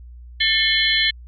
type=tone cluster; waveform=sine; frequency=1782 / 2166 / 3082 / 3381 / 4108 Hz; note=A6 / C#7 / G7 / G#7 / C8; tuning=+22 / -41 / -30 / +30 / -33 cents; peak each=-22 dBFS; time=0.4-1.11 s; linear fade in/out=10 ms; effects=added 60 Hz sine -37 dBFS peak until 1.27 s